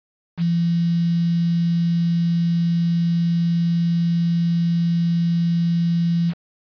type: tone with quantisation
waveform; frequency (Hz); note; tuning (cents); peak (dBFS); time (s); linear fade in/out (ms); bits
sine; 169.8; F3; -48; -16; 0.37-6.34; 50; 6
effects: resampled to 11025 Hz